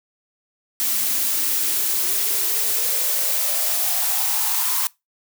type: noise with high-pass filter sweep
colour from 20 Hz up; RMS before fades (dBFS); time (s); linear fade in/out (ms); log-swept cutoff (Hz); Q
blue; -21; 0.8-4.87; 0; 220 to 1000; 5.8
effects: noise-tail reverb RT60 0.2 s tail -22 dB re dry